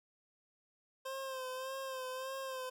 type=tone with vibrato; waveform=25% pulse; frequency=524 Hz; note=C5; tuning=2 cents sharp; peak=-36 dBFS; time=1.05-2.7 s; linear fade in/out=10 ms; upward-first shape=sine; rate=1.7 Hz; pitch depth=43 cents each way; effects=none